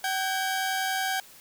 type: tone pair together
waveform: sawtooth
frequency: 763 / 1616.7 Hz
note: G5 / G#6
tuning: -47 / -47 cents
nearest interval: octave + minor second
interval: 1300 cents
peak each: -24 / -27 dBFS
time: 0.04-1.2 s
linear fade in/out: 2 ms
effects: white hiss -51 dBFS RMS until 1.4 s